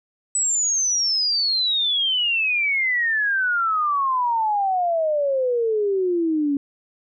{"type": "exponential sweep", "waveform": "sine", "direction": "down", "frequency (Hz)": [8000, 277.2], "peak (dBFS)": -18, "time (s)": [0.35, 6.57], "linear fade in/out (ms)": 2, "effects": []}